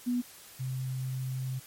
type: tone pair in turn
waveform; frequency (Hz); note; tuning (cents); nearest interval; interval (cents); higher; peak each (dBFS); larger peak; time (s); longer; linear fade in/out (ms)
sine; 244.8 / 130.13; B3 / C3; -15 / -9; major seventh; 1094; first; -26 / -31; first; 0.06-0.22 / 0.59-1.6; second; 20
effects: white hiss -51 dBFS RMS until 1.66 s + MP3 64 kbps